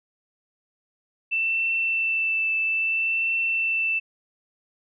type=tone with vibrato; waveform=sine; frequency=2664 Hz; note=E7; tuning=18 cents sharp; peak=-21 dBFS; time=1.31-4 s; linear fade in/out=20 ms; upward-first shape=triangle; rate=0.6 Hz; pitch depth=17 cents each way; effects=none